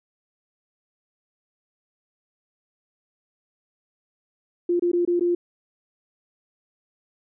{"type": "tone with dropouts", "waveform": "sine", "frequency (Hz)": 349.2, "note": "F4", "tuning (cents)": 0, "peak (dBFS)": -18, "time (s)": [4.69, 5.35], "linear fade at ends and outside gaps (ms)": 5, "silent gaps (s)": [[4.796, 4.822], [4.917, 4.932], [5.051, 5.075], [5.196, 5.208]], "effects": []}